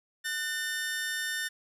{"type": "tone pair together", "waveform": "sawtooth", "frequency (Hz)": [1488.6, 1800], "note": ["F#6", "A6"], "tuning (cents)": [10, 39], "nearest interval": "minor third", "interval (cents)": 329, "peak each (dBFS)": [-35, -28], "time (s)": [0.24, 1.49], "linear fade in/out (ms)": 20, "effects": []}